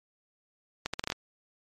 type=accelerating click train; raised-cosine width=0.2 ms; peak=-13 dBFS; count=7; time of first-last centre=0.86-1.122 s; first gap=76 ms; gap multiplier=0.77; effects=MP3 64 kbps